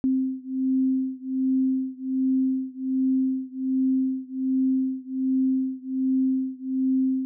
sine beating tone pair, 261.6 / 262.9 Hz, C4 / C4, 0 / +8 cents, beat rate 1.3 Hz, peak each -24 / -25 dBFS, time 0.04-7.25 s, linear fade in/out 0 ms, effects none

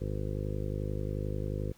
harmonic tone, 51.3 Hz, G#1, 21 cents flat, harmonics 1 / 2 / 3 / 4 / 5 / 6 / 7 / 8 / 9 / 10, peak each -36 / -36 / -39 / -45 / -45 / -47 / -43 / -47 / -44 / -44 dBFS, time 0-1.73 s, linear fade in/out 20 ms, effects pink hiss -62 dBFS RMS until 1.77 s

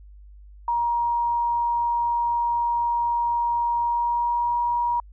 sine tone with pitch glide, 946 to 954.8 Hz, A#5 to A#5, +25 to +41 cents, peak -20 dBFS, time 0.68-5 s, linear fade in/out 2 ms, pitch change +16 cents, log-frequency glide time 3.82-4.56 s, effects added 50 Hz sine -43 dBFS peak until 5.12 s

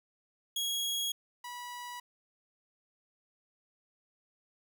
sawtooth tone pair in turn, 3311 / 975.6 Hz, G#7 / B5, -6 / -21 cents, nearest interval octave + major sixth, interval 2115 cents, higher first, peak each -28 / -37 dBFS, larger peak first, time 0.56-1.12 / 1.44-2 s, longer neither, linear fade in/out 5 ms, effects none

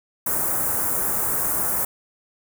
white band-stop noise, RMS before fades -23 dBFS, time 0.26-1.85 s, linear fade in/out 5 ms, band 1500 to 8500 Hz, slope 24 dB/octave, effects none

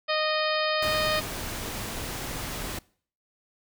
harmonic tone, 618 Hz, D#5, 12 cents flat, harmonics 1 / 2 / 3 / 4 / 5 / 6 / 7 / 8, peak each -27 / -30 / -32 / -33 / -34 / -35 / -35 / -36 dBFS, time 0.08-1.21 s, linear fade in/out 20 ms
pink noise, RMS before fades -34 dBFS, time 0.82-2.79 s, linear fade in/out 5 ms
effects noise-tail reverb RT60 0.5 s tail -23 dB re dry

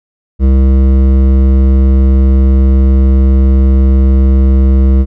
sine tone with hard clipping, 66.2 Hz, C2, 21 cents sharp, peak -6 dBFS, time 0.39-5.06 s, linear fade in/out 50 ms, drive 12 dB, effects none

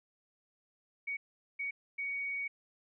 sine tone bursts at uneven times, 2242 Hz, C#7, 19 cents sharp, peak -34 dBFS, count 3, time 1.07-1.17 / 1.59-1.71 / 1.98-2.48 s, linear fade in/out 10 ms, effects none

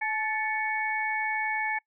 sine tone cluster, 862 / 1753 / 2223 Hz, A5 / A6 / C#7, -36 / -7 / +4 cents, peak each -31 dBFS, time 0.01-1.79 s, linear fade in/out 10 ms, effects noise-tail reverb RT60 0.1 s tail -24 dB re dry

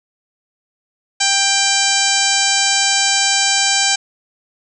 harmonic tone with a mistuned harmonic, 789 Hz, G5, 11 cents sharp, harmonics 1 / 2 / 3 / 4 / 5 / 6 / 7 / 8 / 9 / 10, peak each -22 / -22 / -22 / -22 / -22 / -22 / -22 / -22 / -22 / -22 dBFS, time 1.2-3.96 s, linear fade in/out 10 ms, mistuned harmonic 4, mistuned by -25 cents, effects none

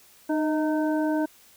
harmonic tone with a mistuned harmonic, 306.4 Hz, D#4, 27 cents flat, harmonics 1 / 2 / 3 / 5, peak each -23 / -29 / -33 / -37 dBFS, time 0.29-1.26 s, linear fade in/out 10 ms, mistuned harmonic 2, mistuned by +45 cents, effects white hiss -55 dBFS RMS until 1.56 s

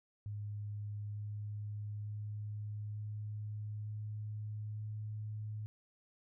sine tone with pitch steps, 103.83 / 104.43 / 105.04 / 105.64 / 106.26 / 106.87 Hz, G#2 / G#2 / G#2 / G#2 / G#2 / A2, 0 / +10 / +20 / +30 / +40 / -50 cents, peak -39 dBFS, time 0.26-5.66 s, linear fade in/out 0 ms, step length 900 ms, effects none

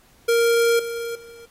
square tone with level steps, 466.2 Hz, A#4, in tune, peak -16 / -27 / -41 dBFS, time 0.28-1.46 s, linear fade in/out 10 ms, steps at 0.79 / 1.15 s, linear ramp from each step 5 ms, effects pink hiss -56 dBFS RMS until 1.5 s + AAC 48 kbps

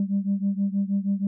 sine beating tone pair, 196 / 202.3 Hz, G3 / G#3, 0 / -45 cents, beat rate 6.3 Hz, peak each -23 / -25 dBFS, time 0-1.27 s, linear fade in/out 2 ms, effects tanh soft clip ceiling -16 dBFS

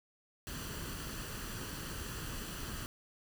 pink noise with comb filter, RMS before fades -42 dBFS, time 0.47-2.86 s, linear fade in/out 0 ms, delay 0.67 ms, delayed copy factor +0.55, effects none

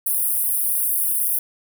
pink high-pass noise, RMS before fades -21 dBFS, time 0.06-1.39 s, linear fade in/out 5 ms, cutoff 9400 Hz, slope 96 dB/octave, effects none

